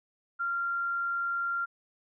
sine tone, 1385 Hz, F6, 15 cents flat, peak -28 dBFS, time 0.39-1.66 s, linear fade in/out 20 ms, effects none

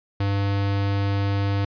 square tone, 99.7 Hz, G2, 30 cents sharp, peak -21 dBFS, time 0.2-1.65 s, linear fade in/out 5 ms, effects resampled to 11025 Hz

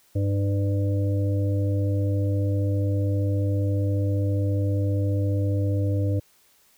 harmonic tone with a mistuned harmonic, 100 Hz, G2, 35 cents sharp, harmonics 1 / 3 / 5 / 6, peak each -21 / -30 / -33 / -37 dBFS, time 0.15-6.2 s, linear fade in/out 10 ms, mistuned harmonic 6, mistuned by -15 cents, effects white hiss -60 dBFS RMS until 6.77 s

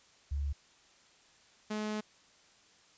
sine / sawtooth tone pair in turn, 71.1 / 213.1 Hz, C#2 / G#3, +45 / +45 cents, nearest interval octave + perfect fifth, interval 1900 cents, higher second, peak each -31 / -30 dBFS, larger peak second, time 0.31-0.53 / 1.7-2.01 s, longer second, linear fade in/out 10 ms, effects white hiss -63 dBFS RMS until 2.97 s + resampled to 16000 Hz

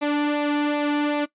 sawtooth tone with flanger, 293.7 Hz, D4, in tune, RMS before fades -22 dBFS, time 0.01-1.26 s, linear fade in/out 20 ms, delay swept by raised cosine 0.63 to 1.93 ms, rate 2.6 Hz, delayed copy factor -0.55, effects noise-tail reverb RT60 0.1 s tail -19 dB re dry + resampled to 8000 Hz

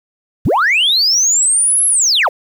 sine linear two-way sweep, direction up then down, 31.99 to 11230 to 397.7 Hz, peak -8 dBFS, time 0.45-2.29 s, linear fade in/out 10 ms, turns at 1.86 s, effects tanh soft clip ceiling -7 dBFS + 7-bit

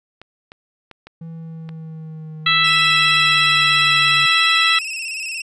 clicks, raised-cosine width 0.3 ms, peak -22 dBFS, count 5, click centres 0.216 / 0.519 / 0.913 / 1.07 / 1.691 s
triangle linear sweep, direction down, 164.81 to 142.4 Hz, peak -28 dBFS, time 1.21-4.26 s, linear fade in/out 5 ms
harmonic tone, 659.3 Hz, E5, in tune, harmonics 2 / 3 / 4 / 5 / 6, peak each -19 / -19 / -19 / -19 / -19 dBFS, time 2.46-4.79 s, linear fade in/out 5 ms
sawtooth tone with vibrato, 2637 Hz, E7, in tune, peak -21 dBFS, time 2.64-5.42 s, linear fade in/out 5 ms, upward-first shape square, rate 17 Hz, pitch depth 53 cents each way
effects resampled to 22050 Hz

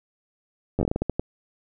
slowing click train, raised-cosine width 2 ms, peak -10 dBFS, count 11, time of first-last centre 0.79-1.196 s, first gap 10 ms, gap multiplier 1.29, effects none

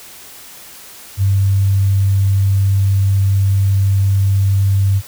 sine tone, 98 Hz, G2, in tune, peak -10 dBFS, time 1.17-5.02 s, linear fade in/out 50 ms, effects white hiss -37 dBFS RMS until 5.07 s

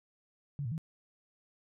sine tone with pitch steps, 142.6 / 116.1 / 160.4 Hz, C#3 / A#2 / E3, +49 / -7 / -47 cents, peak -33 dBFS, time 0.59-0.779 s, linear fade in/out 0 ms, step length 63 ms, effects none

